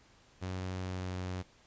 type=tone with pitch glide; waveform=sawtooth; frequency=92.6 to 91.7 Hz; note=F#2 to F#2; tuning=+2 to -15 cents; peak=-32 dBFS; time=0.41-1.43 s; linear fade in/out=20 ms; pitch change=-17 cents; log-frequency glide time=0.84-1.14 s; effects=pink hiss -63 dBFS RMS until 1.66 s + resampled to 16000 Hz